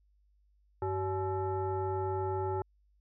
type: tone with frequency modulation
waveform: sine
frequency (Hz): 380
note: F#4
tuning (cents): +46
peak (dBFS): -30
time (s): 0.82-2.62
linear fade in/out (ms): 2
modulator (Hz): 476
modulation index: 1.2
effects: added 50 Hz sine -65 dBFS peak until 3 s